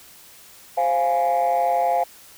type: chord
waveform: sine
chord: F minor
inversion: second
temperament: equal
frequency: 523.3 / 698.5 / 830.6 Hz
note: C5 / F5 / Ab5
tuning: 0 / 0 / 0 cents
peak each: -23 / -18 / -21 dBFS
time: 0.77-2.04 s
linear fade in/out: 10 ms
effects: tanh soft clip ceiling -13 dBFS + white hiss -47 dBFS RMS until 2.37 s